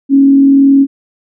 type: tone with frequency modulation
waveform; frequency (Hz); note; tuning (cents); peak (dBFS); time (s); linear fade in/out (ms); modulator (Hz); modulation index
sine; 275.1; C#4; -13; -3; 0.09-0.87; 50; 41.6; 0.23
effects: none